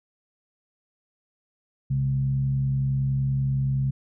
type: tone with frequency modulation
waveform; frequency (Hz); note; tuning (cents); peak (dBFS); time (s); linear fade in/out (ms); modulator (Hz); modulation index
sine; 134.3; C3; +46; -21; 1.9-3.91; 10; 70.6; 0.38
effects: none